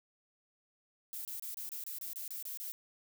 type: noise bursts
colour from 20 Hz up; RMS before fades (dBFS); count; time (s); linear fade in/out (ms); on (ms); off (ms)
violet; -42; 11; 1.13-2.72; 0; 120; 27
effects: none